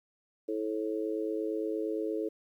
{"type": "harmonic tone", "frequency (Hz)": 108.6, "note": "A2", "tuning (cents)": -22, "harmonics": [3, 4, 5], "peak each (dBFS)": [-34, -33, -39], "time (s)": [0.48, 2.29], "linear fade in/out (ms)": 10, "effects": ["11-bit"]}